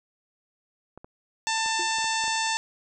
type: clicks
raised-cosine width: 1 ms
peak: -29 dBFS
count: 7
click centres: 0.976 / 1.045 / 1.661 / 1.985 / 2.043 / 2.239 / 2.28 s
type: harmonic tone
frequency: 891 Hz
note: A5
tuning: 22 cents sharp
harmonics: 1 / 2 / 3 / 4 / 5 / 6 / 7 / 8 / 9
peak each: -28 / -31 / -33 / -34 / -35 / -36 / -36 / -37 / -38 dBFS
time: 1.47-2.57 s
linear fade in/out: 0 ms
type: tone with exponential decay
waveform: sine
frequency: 350 Hz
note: F4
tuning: 4 cents sharp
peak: -31 dBFS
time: 1.79-1.95 s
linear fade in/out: 5 ms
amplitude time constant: 33 ms
effects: none